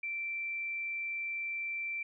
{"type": "tone", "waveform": "sine", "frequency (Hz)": 2344, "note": "D7", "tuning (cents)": -4, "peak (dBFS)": -34, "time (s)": [0.03, 2.03], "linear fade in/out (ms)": 5, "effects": []}